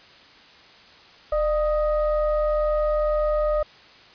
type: tone with frequency modulation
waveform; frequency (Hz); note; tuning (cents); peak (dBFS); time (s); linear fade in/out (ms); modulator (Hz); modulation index
sine; 603; D5; +46; -19; 1.32-3.63; 5; 644; 0.61
effects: white hiss -49 dBFS RMS until 4.14 s + resampled to 11025 Hz